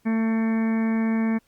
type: harmonic tone with a mistuned harmonic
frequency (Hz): 223.7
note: A3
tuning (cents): +29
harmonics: 1 / 2 / 3 / 4 / 5 / 6 / 7 / 8 / 9 / 10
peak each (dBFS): -20 / -35 / -38 / -39 / -41 / -48 / -44 / -40 / -46 / -40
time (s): 0.05-1.39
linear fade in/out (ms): 20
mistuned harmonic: 9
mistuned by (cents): +54
effects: pink hiss -65 dBFS RMS until 1.47 s + Opus 48 kbps